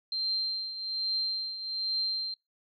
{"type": "tone with tremolo", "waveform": "sine", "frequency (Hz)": 4152, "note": "C8", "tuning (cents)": -14, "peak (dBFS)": -26, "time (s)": [0.12, 2.34], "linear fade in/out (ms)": 2, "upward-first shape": "triangle", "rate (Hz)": 1.2, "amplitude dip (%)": 70, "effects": ["noise-tail reverb RT60 0.2 s tail -24 dB re dry"]}